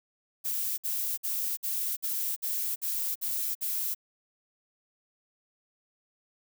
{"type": "noise bursts", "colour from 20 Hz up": "violet", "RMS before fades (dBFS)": -31, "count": 9, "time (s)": [0.44, 3.948], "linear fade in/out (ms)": 20, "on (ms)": 340, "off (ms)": 56, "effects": []}